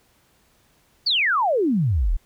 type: exponential sweep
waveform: sine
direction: down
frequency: 4751 to 32 Hz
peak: -17 dBFS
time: 1.06-2.17 s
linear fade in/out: 10 ms
effects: pink hiss -61 dBFS RMS until 2.25 s